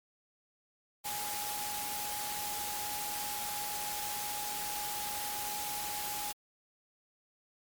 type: tone in noise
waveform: sine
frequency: 830.6 Hz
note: G#5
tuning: in tune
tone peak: -40 dBFS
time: 1.04-6.33 s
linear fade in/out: 20 ms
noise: white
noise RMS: -38 dBFS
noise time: 1.04-6.33 s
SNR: -5 dB
effects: MP3 96 kbps